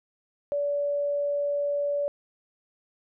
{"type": "tone", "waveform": "sine", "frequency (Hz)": 575, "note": "D5", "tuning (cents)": -37, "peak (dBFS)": -24, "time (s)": [0.52, 2.08], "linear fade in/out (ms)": 0, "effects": []}